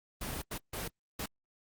pink noise bursts at uneven times, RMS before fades -38 dBFS, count 4, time 0.21-0.42 / 0.51-0.58 / 0.73-0.88 / 1.19-1.26 s, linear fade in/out 5 ms, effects Opus 24 kbps

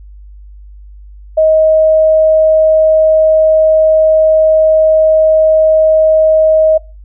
sine tone, 630 Hz, D#5, 21 cents sharp, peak -5 dBFS, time 1.37-6.78 s, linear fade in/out 10 ms, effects noise-tail reverb RT60 0.3 s tail -23 dB re dry + added 50 Hz sine -31 dBFS peak until 7.04 s

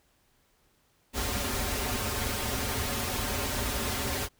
pink noise with comb filter, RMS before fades -31 dBFS, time 1.13-4.29 s, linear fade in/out 50 ms, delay 6.1 ms, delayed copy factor -0.9, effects pink hiss -68 dBFS RMS until 4.39 s

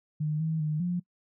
sine tone with pitch steps, 152.3 / 159.8 / 152.9 / 176.8 Hz, D#3 / D#3 / D#3 / F3, -37 / +47 / -30 / +22 cents, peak -26 dBFS, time 0.2-1 s, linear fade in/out 10 ms, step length 200 ms, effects noise-tail reverb RT60 0.1 s tail -23 dB re dry

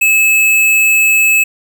square tone, 2597 Hz, E7, 26 cents flat, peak -8 dBFS, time 0.01-1.44 s, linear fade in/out 10 ms, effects none

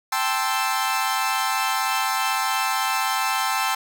sawtooth chord, A minor seventh, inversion third, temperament equal, 784 / 880 / 1046.5 / 1318.5 Hz, G5 / A5 / C6 / E6, 0 / 0 / 0 / 0 cents, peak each -23 dBFS, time 0.12-3.75 s, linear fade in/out 5 ms, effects none

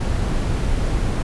brown noise, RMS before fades -20 dBFS, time 0-1.23 s, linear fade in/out 10 ms, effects resampled to 24000 Hz

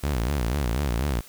sawtooth tone with vibrato, 64.5 Hz, C2, 24 cents flat, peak -19 dBFS, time 0.03-1.21 s, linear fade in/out 10 ms, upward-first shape sine, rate 4.1 Hz, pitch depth 250 cents each way, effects white hiss -48 dBFS RMS until 1.28 s

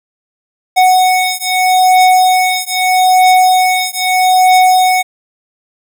square beating tone pair, 740 / 740.79 Hz, F#5 / F#5, 0 / +2 cents, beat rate 0.79 Hz, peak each -11 dBFS, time 0.76-5.03 s, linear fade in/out 20 ms, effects none

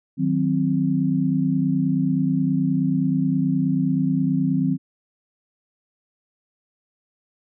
sine chord, C diminished, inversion first, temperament equal, 155.56 / 185 / 261.6 Hz, Eb3 / Gb3 / C4, 0 / 0 / 0 cents, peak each -23 / -23 / -21 dBFS, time 0.17-4.78 s, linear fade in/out 50 ms, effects none

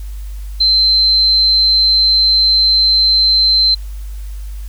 sine tone, 4100 Hz, C8, 36 cents flat, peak -8 dBFS, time 0.6-3.75 s, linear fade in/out 10 ms, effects added 50 Hz sine -23 dBFS peak until 4.68 s + white hiss -45 dBFS RMS until 4.68 s

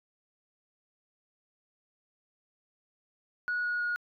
sine tone with pitch steps, 1459 / 1450.6 / 1442.2 Hz, F#6 / F#6 / F#6, -25 / -35 / -45 cents, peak -27 dBFS, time 3.48-3.96 s, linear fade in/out 0 ms, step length 160 ms, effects tanh soft clip ceiling -25 dBFS

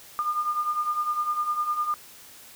sine beating tone pair, 1203 / 1212.9 Hz, D6 / D#6, +41 / -45 cents, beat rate 9.9 Hz, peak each -31 / -25 dBFS, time 0.19-1.94 s, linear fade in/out 0 ms, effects white hiss -48 dBFS RMS until 2.55 s

